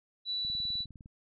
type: tone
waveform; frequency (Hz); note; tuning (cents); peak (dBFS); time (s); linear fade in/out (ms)
sine; 3951; B7; 0; -31; 0.25-0.86; 50
type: click train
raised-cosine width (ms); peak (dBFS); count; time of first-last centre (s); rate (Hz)
5; -37; 13; 0.45-1.059; 19.7
effects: none